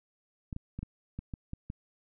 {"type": "clicks", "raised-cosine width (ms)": 5, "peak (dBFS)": -25, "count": 8, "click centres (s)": [0.528, 0.564, 0.79, 0.83, 1.19, 1.338, 1.534, 1.701], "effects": []}